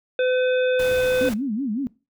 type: harmonic tone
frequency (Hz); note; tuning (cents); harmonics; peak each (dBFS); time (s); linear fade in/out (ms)
507; B4; +45; 1 / 3 / 5 / 7; -18 / -28 / -32 / -35; 0.19-1.29; 2
type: noise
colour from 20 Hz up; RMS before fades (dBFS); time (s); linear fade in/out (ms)
pink; -34; 0.79-1.34; 5
type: tone with vibrato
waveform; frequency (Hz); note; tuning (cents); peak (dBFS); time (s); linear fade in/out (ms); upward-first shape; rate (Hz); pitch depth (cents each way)
sine; 242.1; B3; -34; -22; 1.21-1.87; 0; sine; 5.4; 280
effects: noise-tail reverb RT60 0.3 s tail -21 dB re dry